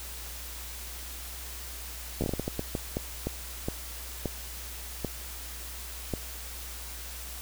slowing click train, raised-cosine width 2 ms, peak -16 dBFS, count 16, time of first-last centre 2.21-6.137 s, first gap 12 ms, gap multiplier 1.38, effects added 60 Hz sine -42 dBFS peak until 7.41 s + white hiss -42 dBFS RMS until 7.41 s

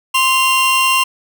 45% pulse tone pair together, 1047 / 2774 Hz, C6 / F7, +1 / -12 cents, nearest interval octave + perfect fourth, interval 1687 cents, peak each -14 dBFS, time 0.14-1.04 s, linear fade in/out 10 ms, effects none

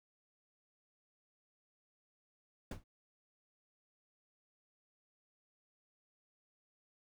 brown noise with exponential decay, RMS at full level -34 dBFS, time 2.71-2.84 s, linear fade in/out 5 ms, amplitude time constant 28 ms, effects none

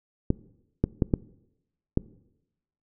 clicks, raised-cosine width 3 ms, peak -8 dBFS, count 5, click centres 0.304 / 0.84 / 1.022 / 1.138 / 1.974 s, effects noise-tail reverb RT60 0.9 s tail -21 dB re dry

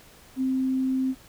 sine tone, 261.6 Hz, C4, in tune, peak -22 dBFS, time 0.36-1.15 s, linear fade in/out 50 ms, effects pink hiss -52 dBFS RMS until 1.28 s

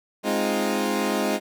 20% pulse chord, F minor seventh, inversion first, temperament equal, 207.7 / 261.6 / 311.1 / 349.2 Hz, Ab3 / C4 / Eb4 / F4, 0 / 0 / 0 / 0 cents, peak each -21 / -23 / -24 / -24 dBFS, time 0.23-1.4 s, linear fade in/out 50 ms, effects none

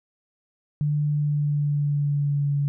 sine tone with pitch glide, 148.1 to 142.64 Hz, D3 to C#3, +15 to +50 cents, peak -20 dBFS, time 0.81-2.68 s, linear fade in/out 0 ms, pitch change -65 cents, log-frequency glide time 1.08-2.56 s, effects none

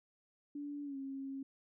sine tone with pitch glide, 289 to 271.2 Hz, D4 to C#4, -28 to -38 cents, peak -40 dBFS, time 0.55-1.43 s, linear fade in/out 5 ms, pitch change -110 cents, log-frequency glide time 0.84-0.97 s, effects none

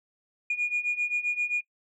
sine beating tone pair, 2435 / 2442.6 Hz, D#7 / D#7, -38 / -33 cents, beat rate 7.6 Hz, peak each -29 / -26 dBFS, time 0.5-1.61 s, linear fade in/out 5 ms, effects noise-tail reverb RT60 0.1 s tail -22 dB re dry + tanh soft clip ceiling -20 dBFS

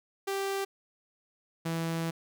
sawtooth tone pair in turn, 392 / 164.82 Hz, G4 / E3, 0 / 0 cents, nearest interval octave + minor third, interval 1500 cents, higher first, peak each -26 dBFS, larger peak neither, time 0.27-0.65 / 1.65-2.11 s, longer second, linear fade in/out 10 ms, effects none

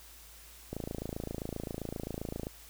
click train, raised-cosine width 2 ms, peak -23 dBFS, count 49, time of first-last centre 0.73-2.469 s, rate 27.6 Hz, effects added 56 Hz sine -56 dBFS peak until 2.69 s + white hiss -54 dBFS RMS until 2.69 s

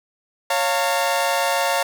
sawtooth chord, Bb minor, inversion first, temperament equal with one note detuned, 554.4 / 698.5 / 908.4 Hz, Db5 / F5 / Bb5, 0 / 0 / -45 cents, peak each -19 dBFS, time 0.5-1.83 s, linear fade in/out 5 ms, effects none

